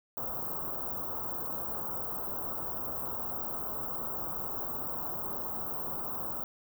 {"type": "band-stop noise", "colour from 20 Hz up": "white", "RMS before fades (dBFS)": -36, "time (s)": [0.17, 6.44], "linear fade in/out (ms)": 0, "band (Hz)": [1300, 16000], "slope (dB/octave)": 48, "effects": []}